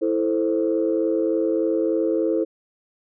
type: chord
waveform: sine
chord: A minor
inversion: second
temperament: equal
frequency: 329.6 / 440 / 523.3 Hz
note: E4 / A4 / C5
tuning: 0 / 0 / 0 cents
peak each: -21 / -23 / -24 dBFS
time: 0.01-2.45 s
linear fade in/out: 20 ms
effects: tanh soft clip ceiling -10 dBFS